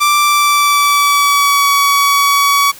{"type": "tone with pitch glide", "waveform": "sawtooth", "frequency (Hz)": [1174.7, 1130.8], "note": ["D6", "C#6"], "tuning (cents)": [0, 34], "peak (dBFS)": -5, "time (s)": [0, 2.72], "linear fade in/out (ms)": 20, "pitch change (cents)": -66, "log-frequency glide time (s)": [0.21, 1.69], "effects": ["white hiss -36 dBFS RMS until 2.79 s"]}